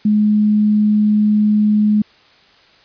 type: tone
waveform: sine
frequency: 210.8 Hz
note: G#3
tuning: 26 cents sharp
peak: -10 dBFS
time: 0.05-2.02 s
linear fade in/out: 5 ms
effects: white hiss -49 dBFS RMS until 2.84 s + resampled to 11025 Hz